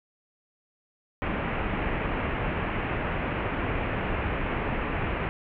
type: low-pass noise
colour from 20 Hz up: pink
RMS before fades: -29 dBFS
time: 1.22-5.29 s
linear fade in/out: 0 ms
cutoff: 2700 Hz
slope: 48 dB/octave
effects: none